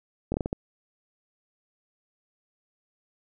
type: slowing click train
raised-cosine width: 2 ms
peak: -14 dBFS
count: 6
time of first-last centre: 0.32-0.529 s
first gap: 21 ms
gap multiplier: 1.35
effects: none